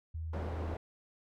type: tone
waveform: sine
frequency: 80.7 Hz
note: E2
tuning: 36 cents flat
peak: -36 dBFS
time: 0.14-0.75 s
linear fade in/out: 10 ms
type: low-pass noise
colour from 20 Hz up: white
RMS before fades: -42 dBFS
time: 0.33-0.77 s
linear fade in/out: 5 ms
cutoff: 630 Hz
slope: 12 dB/octave
effects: none